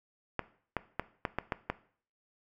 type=clicks; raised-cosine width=0.5 ms; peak=-15 dBFS; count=7; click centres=0.393 / 0.767 / 0.996 / 1.252 / 1.386 / 1.522 / 1.7 s; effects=noise-tail reverb RT60 0.5 s tail -17 dB re dry